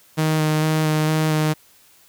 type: tone with vibrato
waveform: sawtooth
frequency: 155.56 Hz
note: D#3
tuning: in tune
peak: -13 dBFS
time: 0.17-1.54 s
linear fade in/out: 20 ms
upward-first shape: square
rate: 2.2 Hz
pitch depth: 12 cents each way
effects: white hiss -53 dBFS RMS until 2.08 s